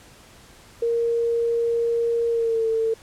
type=tone with pitch glide; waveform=sine; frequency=466.2 to 448.5 Hz; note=A#4 to A4; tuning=0 to +33 cents; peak=-19 dBFS; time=0.82-2.94 s; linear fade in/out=5 ms; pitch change=-67 cents; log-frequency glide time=2.29-2.65 s; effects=pink hiss -49 dBFS RMS until 3.02 s + low-pass 11000 Hz 12 dB/octave